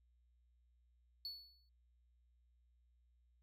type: tone with exponential decay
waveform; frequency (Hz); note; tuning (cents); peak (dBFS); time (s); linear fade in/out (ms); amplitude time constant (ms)
triangle; 4427; C#8; -3; -40; 1.25-1.69; 1; 94
effects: added 60 Hz sine -70 dBFS peak until 3.42 s